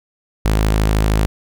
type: tone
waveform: sawtooth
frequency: 53.1 Hz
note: G#1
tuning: 39 cents sharp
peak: -9 dBFS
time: 0.45-1.26 s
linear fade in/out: 0 ms
effects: none